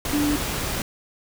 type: tone in noise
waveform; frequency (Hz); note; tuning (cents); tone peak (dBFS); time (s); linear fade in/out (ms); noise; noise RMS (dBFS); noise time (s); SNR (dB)
sine; 293.7; D4; 0; -20; 0.13-0.36; 2; pink; -27; 0.05-0.82; +4
effects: none